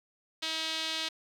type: tone with band-pass filter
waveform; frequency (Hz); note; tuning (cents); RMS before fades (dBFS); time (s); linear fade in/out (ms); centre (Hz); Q
sawtooth; 320; D#4; +49; -34; 0.42-1.09; 10; 3700; 2.5
effects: 10-bit